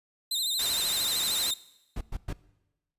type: tone with vibrato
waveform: sawtooth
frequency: 3866 Hz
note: B7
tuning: 38 cents flat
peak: -24 dBFS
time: 0.31-1.54 s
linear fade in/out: 5 ms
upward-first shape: sine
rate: 13 Hz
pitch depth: 120 cents each way
type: noise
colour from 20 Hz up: white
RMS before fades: -33 dBFS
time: 0.59-1.51 s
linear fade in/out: 5 ms
type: noise bursts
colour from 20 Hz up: brown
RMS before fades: -32 dBFS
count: 3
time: 1.96-2.33 s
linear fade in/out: 5 ms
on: 50 ms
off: 110 ms
effects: noise-tail reverb RT60 1.0 s tail -20 dB re dry + resampled to 32000 Hz